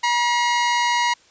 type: tone pair together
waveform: sawtooth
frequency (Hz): 958.7 / 2141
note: A#5 / C7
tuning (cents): +48 / +39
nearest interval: octave + major second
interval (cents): 1391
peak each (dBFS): -14 / -23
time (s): 0.03-1.14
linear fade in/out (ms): 10
effects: white hiss -54 dBFS RMS until 1.3 s + resampled to 16000 Hz